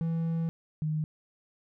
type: tone pair in turn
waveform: triangle / sine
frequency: 164.81 / 154.55 Hz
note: E3 / D#3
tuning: 0 / -11 cents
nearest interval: minor second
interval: 111 cents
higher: first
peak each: -25 / -27 dBFS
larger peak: first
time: 0.01-0.49 / 0.82-1.04 s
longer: first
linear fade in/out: 0 ms
effects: none